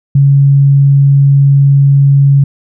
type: tone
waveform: sine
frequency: 139.4 Hz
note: C#3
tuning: 10 cents sharp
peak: -3 dBFS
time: 0.15-2.44 s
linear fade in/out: 5 ms
effects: none